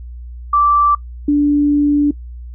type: tone pair in turn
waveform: sine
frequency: 1168 / 291 Hz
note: D6 / D4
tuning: -10 / -16 cents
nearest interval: 2 octaves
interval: 2406 cents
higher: first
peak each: -9 dBFS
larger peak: neither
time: 0.53-0.95 / 1.28-2.11 s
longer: second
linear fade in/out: 5 ms
effects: noise-tail reverb RT60 0.1 s tail -20 dB re dry + added 60 Hz sine -28 dBFS peak until 2.54 s